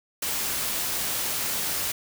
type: noise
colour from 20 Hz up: white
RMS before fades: -28 dBFS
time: 0.22-1.92 s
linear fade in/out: 5 ms
effects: none

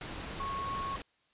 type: tone in noise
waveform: sine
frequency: 1100 Hz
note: C#6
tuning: 14 cents flat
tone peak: -34 dBFS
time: 0.4-0.96 s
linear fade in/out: 2 ms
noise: pink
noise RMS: -41 dBFS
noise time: 0.01-1.02 s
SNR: +4 dB
effects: white hiss -71 dBFS RMS until 1.33 s + resampled to 8000 Hz

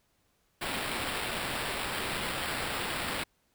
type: noise with sample-and-hold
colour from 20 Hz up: white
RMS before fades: -34 dBFS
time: 0.61-3.24 s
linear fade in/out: 10 ms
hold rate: 6300 Hz
effects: pink hiss -72 dBFS RMS until 3.54 s

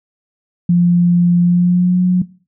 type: tone with pitch glide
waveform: sine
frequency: 174.61 to 181.29 Hz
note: F3 to F#3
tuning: 0 to -35 cents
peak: -8 dBFS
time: 0.69-2.22 s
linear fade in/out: 5 ms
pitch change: +65 cents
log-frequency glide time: 1.42-2.02 s
effects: noise-tail reverb RT60 0.4 s tail -20 dB re dry

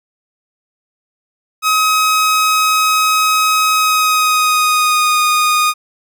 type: tone with pitch glide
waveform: sawtooth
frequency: 1269 to 1232.2 Hz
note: D#6 to D#6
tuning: +34 to -17 cents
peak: -7 dBFS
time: 1.62-5.74 s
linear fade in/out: 50 ms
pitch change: -51 cents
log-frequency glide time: 3.73-5.19 s
effects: none

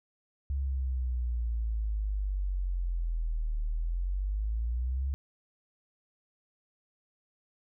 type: exponential two-way sweep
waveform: sine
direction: down then up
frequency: 69.4 to 37.76 to 69.4 Hz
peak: -28 dBFS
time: 0.5-5.14 s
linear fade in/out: 0 ms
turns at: 3.61 s
effects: none

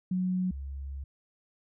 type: tone pair in turn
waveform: sine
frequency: 183.7 / 68.69 Hz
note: F#3 / C#2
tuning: -12 / -15 cents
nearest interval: octave + perfect fourth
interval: 1703 cents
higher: first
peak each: -26 / -35 dBFS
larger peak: first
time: 0.11-0.51 / 0.51-1.04 s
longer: second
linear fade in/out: 5 ms
effects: none

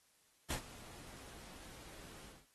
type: noise with ADSR envelope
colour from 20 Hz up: pink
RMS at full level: -37 dBFS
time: 0.5-2.47 s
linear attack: 7 ms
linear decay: 96 ms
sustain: -18 dB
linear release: 230 ms
effects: white hiss -72 dBFS RMS until 2.54 s + AAC 32 kbps

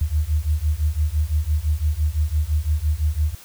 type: beating tone pair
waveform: sine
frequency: 73.42 / 79.32 Hz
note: D2 / D#2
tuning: 0 / +34 cents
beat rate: 5.9 Hz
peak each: -21 dBFS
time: 0.01-3.35 s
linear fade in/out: 5 ms
effects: white hiss -45 dBFS RMS until 3.44 s

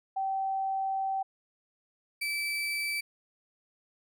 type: tone pair in turn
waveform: sine / 35% pulse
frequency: 773 / 2316 Hz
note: G5 / D7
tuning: -24 / -25 cents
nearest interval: octave + perfect fifth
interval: 1899 cents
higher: second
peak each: -28 dBFS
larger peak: neither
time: 0.16-1.23 / 2.21-3.01 s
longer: first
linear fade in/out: 10 ms
effects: none

